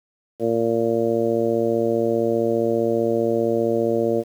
harmonic tone, 115.2 Hz, A#2, 20 cents flat, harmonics 1 / 2 / 3 / 4 / 5 / 6, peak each -32 / -26 / -23 / -22 / -24 / -32 dBFS, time 0.39-4.24 s, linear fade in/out 50 ms, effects 8-bit

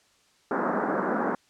pink band-pass noise, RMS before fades -27 dBFS, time 0.51-1.35 s, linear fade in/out 2 ms, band 190 to 1600 Hz, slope 48 dB/octave, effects white hiss -63 dBFS RMS until 1.49 s + low-pass 7000 Hz 12 dB/octave

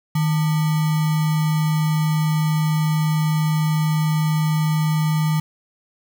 sine tone with sample-and-hold, 155.56 Hz, D#3, in tune, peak -16 dBFS, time 0.15-5.4 s, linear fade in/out 5 ms, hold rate 1050 Hz, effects none

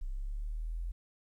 sine linear sweep, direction up, 31.61 to 43.65 Hz, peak -34 dBFS, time 0.01-0.92 s, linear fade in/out 10 ms, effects 12-bit

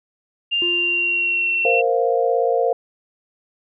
sine tone with pitch glide, 2796 to 2712 Hz, F7 to E7, +1 to +49 cents, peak -17 dBFS, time 0.51-1.82 s, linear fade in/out 20 ms, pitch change -52 cents, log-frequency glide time 0.65-1.52 s
triangle tone with exponential decay, 349.2 Hz, F4, in tune, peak -22 dBFS, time 0.62-2.46 s, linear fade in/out 0 ms, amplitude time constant 400 ms
sine chord, Bb suspended second, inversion none, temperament equal, 466.2 / 523.3 / 698.5 Hz, Bb4 / C5 / F5, 0 / 0 / 0 cents, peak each -19 / -20 / -21 dBFS, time 1.65-2.73 s, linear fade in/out 2 ms
effects none

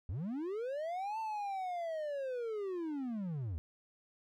triangle linear two-way sweep, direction up then down, 71.8 to 898 to 71.8 Hz, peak -34 dBFS, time 0.09-3.58 s, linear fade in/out 0 ms, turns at 1.19 s, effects none

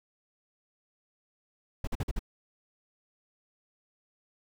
brown noise bursts, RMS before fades -30 dBFS, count 5, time 1.84-2.193 s, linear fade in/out 5 ms, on 33 ms, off 47 ms, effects none

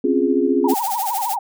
sine chord, Db major seventh, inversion third, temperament equal with one note detuned, 261.6 / 276.4 / 349.2 / 415.3 Hz, C4 / Db4 / F4 / Ab4, 0 / -5 / 0 / 0 cents, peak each -20 dBFS, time 0.04-0.74 s, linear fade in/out 5 ms
sine tone with vibrato, 861 Hz, A5, 38 cents flat, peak -20 dBFS, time 0.64-1.39 s, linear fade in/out 5 ms, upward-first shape sine, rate 13 Hz, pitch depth 210 cents each way
blue noise with tremolo, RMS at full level -25 dBFS, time 0.68-1.36 s, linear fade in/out 20 ms, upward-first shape sine, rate 13 Hz, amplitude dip 70%
effects none

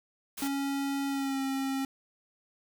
white noise, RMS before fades -39 dBFS, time 0.37-0.48 s, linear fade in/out 10 ms
square tone with pitch glide, 277.2 to 269.6 Hz, C#4 to C#4, 0 to -48 cents, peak -30 dBFS, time 0.42-1.85 s, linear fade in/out 2 ms, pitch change -48 cents, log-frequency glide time 1.08-1.41 s
effects none

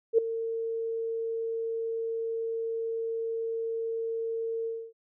sine tone with ADSR envelope, 454.5 Hz, A#4, 44 cents flat, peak -15 dBFS, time 0.13-4.93 s, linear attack 52 ms, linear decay 5 ms, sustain -14 dB, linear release 270 ms, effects none

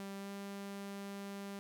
sawtooth tone with pitch glide, 196.9 to 198.96 Hz, G3 to G3, +8 to +26 cents, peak -39 dBFS, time 0-1.59 s, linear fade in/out 0 ms, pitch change +18 cents, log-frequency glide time 0.16-0.3 s, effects none

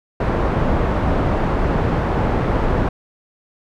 pink low-pass noise, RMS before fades -18 dBFS, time 0.2-2.89 s, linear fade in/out 5 ms, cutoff 1100 Hz, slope 12 dB/octave, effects none

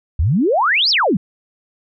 sine exponential two-way sweep, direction up then down, 66.3 to 5570 to 155.9 Hz, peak -12 dBFS, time 0.19-1.17 s, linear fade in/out 5 ms, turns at 0.9 s, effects none

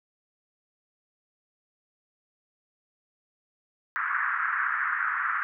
pink band-pass noise, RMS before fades -28 dBFS, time 3.96-5.43 s, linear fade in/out 0 ms, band 1200 to 1800 Hz, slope 48 dB/octave, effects none

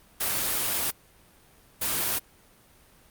white noise bursts at uneven times, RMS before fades -27 dBFS, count 2, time 0.2-0.91 / 1.81-2.19 s, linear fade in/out 10 ms, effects pink hiss -57 dBFS RMS until 3.1 s + Opus 32 kbps

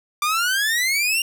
sawtooth exponential sweep, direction up, 1176 to 2828 Hz, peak -15 dBFS, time 0.22-1.22 s, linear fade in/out 2 ms, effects none

